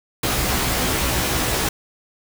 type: noise with comb filter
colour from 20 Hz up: pink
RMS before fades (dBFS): -21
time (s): 0.23-1.69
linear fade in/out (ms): 5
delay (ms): 16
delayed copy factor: +0.95
effects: none